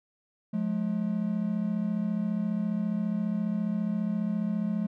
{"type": "tone pair together", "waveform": "triangle", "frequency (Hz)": [178.2, 212.9], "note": ["F3", "G#3"], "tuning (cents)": [35, 43], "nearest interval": "minor third", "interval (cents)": 308, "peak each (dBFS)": [-29, -26], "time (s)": [0.53, 4.87], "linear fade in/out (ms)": 10, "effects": []}